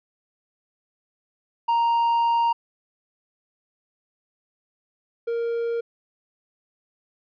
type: tone pair in turn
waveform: triangle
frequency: 932.3 / 466.1 Hz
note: A#5 / A#4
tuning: 0 / 0 cents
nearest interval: octave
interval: 1200 cents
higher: first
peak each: -16 / -21 dBFS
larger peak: first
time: 1.68-2.53 / 5.27-5.81 s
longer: first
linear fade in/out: 10 ms
effects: resampled to 11025 Hz